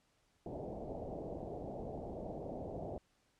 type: low-pass noise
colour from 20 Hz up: white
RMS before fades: -44 dBFS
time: 0.46-2.98 s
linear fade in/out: 2 ms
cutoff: 730 Hz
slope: 48 dB/octave
effects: pink hiss -75 dBFS RMS until 3.39 s + low-pass 9000 Hz 12 dB/octave